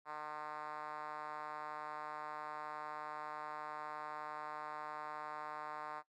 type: tone with band-pass filter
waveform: 5% pulse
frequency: 151.6 Hz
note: D#3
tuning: 45 cents flat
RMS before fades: -45 dBFS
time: 0.05-6.03 s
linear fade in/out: 50 ms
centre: 990 Hz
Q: 2
effects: noise-tail reverb RT60 0.1 s tail -18 dB re dry + MP3 96 kbps